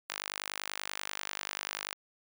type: tone with high-pass filter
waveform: sawtooth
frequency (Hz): 50.3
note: G1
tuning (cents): +45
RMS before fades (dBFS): -40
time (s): 0.09-1.94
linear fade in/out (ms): 10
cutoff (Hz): 1500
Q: 0.72
effects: none